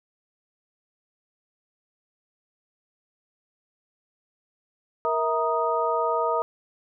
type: tone cluster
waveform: sine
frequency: 468.4 / 650 / 939 / 1243 Hz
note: A#4 / E5 / A#5 / D#6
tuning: +8 / -24 / +12 / -2 cents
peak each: -27 dBFS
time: 5.05-6.42 s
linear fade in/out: 0 ms
effects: none